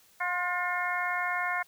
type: harmonic tone with a mistuned harmonic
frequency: 357.6 Hz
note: F4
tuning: 41 cents sharp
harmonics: 2 / 3 / 4 / 5 / 6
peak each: -34 / -34 / -34 / -34 / -34 dBFS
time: 0.2-1.63 s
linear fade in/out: 10 ms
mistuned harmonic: 3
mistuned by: -25 cents
effects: white hiss -61 dBFS RMS until 1.67 s